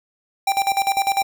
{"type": "tone with tremolo", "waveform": "square", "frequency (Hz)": 786, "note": "G5", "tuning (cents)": 4, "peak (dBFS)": -16, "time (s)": [0.47, 1.23], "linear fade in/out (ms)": 5, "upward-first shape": "square", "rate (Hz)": 10, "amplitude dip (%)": 75, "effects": []}